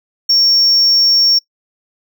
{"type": "tone", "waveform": "triangle", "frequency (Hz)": 5500, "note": "F8", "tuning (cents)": -27, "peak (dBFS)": -6, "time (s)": [0.29, 1.39], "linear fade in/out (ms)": 10, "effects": ["noise-tail reverb RT60 0.1 s tail -26 dB re dry", "tanh soft clip ceiling -3 dBFS"]}